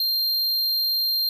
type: tone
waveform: square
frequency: 4186 Hz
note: C8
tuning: in tune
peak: -21 dBFS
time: 0-1.29 s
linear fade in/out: 2 ms
effects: none